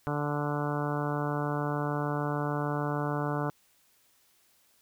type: harmonic tone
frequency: 146.6 Hz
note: D3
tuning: 3 cents flat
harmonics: 1 / 2 / 3 / 4 / 5 / 6 / 7 / 8 / 9 / 10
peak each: -32 / -35 / -37 / -38 / -39 / -40 / -40 / -41 / -42 / -42 dBFS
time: 0.07-3.5 s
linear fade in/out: 0 ms
effects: white hiss -66 dBFS RMS until 4.81 s